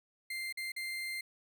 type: tone with dropouts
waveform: 35% pulse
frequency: 2093 Hz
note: C7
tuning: in tune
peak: -35 dBFS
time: 0.3-1.21 s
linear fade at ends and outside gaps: 5 ms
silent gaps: 0.526-0.572 / 0.72-0.763 s
effects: none